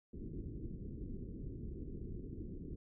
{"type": "low-pass noise", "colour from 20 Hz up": "pink", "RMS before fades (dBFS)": -45, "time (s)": [0.13, 2.76], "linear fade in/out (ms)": 5, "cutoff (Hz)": 400, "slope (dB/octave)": 48, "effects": []}